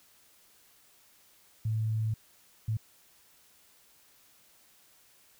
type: tone bursts at uneven times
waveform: sine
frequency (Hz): 110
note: A2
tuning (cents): 0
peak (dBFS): -27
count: 2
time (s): 1.65-2.14 / 2.68-2.77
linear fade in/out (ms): 5
effects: white hiss -62 dBFS RMS until 5.39 s